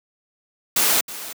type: noise with echo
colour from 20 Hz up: white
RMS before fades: -18 dBFS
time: 0.76-1.01 s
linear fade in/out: 5 ms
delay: 320 ms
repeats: 1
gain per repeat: -15 dB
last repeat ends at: 1.33 s
effects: high-pass 200 Hz 12 dB/octave